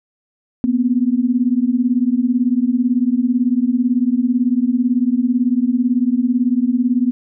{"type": "beating tone pair", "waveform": "sine", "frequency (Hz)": [238, 256], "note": ["A#3", "C4"], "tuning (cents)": [36, -38], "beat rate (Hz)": 18, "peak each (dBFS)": -16, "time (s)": [0.64, 7.11], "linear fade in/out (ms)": 0, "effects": []}